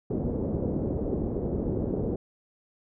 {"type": "low-pass noise", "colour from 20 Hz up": "white", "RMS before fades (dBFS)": -29, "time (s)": [0.1, 2.16], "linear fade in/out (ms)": 5, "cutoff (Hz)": 440, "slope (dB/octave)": 24, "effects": []}